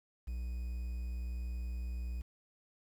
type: tone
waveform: triangle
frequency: 60.7 Hz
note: B1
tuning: 29 cents flat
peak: -34 dBFS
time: 0.27-2.22 s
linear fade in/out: 10 ms
effects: 10-bit